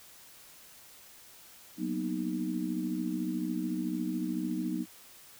sine chord, B major seventh, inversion second, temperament equal, 185 / 233.1 / 246.9 / 311.1 Hz, F#3 / A#3 / B3 / D#4, 0 / 0 / 0 / 0 cents, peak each -36 / -39 / -36 / -34 dBFS, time 1.77-4.86 s, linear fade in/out 50 ms, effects white hiss -54 dBFS RMS until 5.39 s

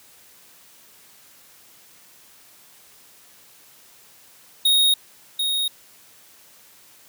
square tone with echo, 3744 Hz, A#7, 7 cents sharp, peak -15 dBFS, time 4.65-4.94 s, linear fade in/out 5 ms, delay 740 ms, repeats 1, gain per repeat -6 dB, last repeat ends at 5.68 s, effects white hiss -51 dBFS RMS until 7.08 s + high-pass 80 Hz 12 dB/octave

